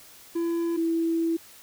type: tone pair in turn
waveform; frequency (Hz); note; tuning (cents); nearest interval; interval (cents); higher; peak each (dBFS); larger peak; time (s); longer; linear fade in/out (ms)
triangle / sine; 337 / 330.4; E4 / E4; +38 / +4; unison; 34; first; -22; neither; 0.35-0.77 / 0.77-1.37; second; 10
effects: white hiss -50 dBFS RMS until 1.62 s